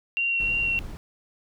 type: tone with vibrato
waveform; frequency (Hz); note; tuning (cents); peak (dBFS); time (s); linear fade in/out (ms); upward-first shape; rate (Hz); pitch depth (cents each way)
sine; 2748; F7; -29; -22; 0.17-0.79; 0; sine; 3.1; 11
type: noise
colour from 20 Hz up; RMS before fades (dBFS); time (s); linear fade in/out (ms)
brown; -36; 0.4-0.97; 0
effects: none